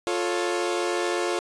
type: chord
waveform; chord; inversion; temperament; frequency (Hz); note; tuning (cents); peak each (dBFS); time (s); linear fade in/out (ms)
sawtooth; F augmented; none; equal with one note detuned; 351.7 / 440 / 554.4; F4 / A4 / C#5; +12 / 0 / 0; -22 / -26 / -27; 0.07-1.39; 0
effects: resampled to 22050 Hz